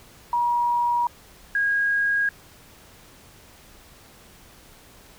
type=tone pair in turn; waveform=sine; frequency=957 / 1637.1 Hz; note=A#5 / G#6; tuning=+45 / -25 cents; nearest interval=major sixth; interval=930 cents; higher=second; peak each=-19 dBFS; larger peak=neither; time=0.33-1.07 / 1.55-2.29 s; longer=neither; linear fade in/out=2 ms; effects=pink hiss -50 dBFS RMS until 5.18 s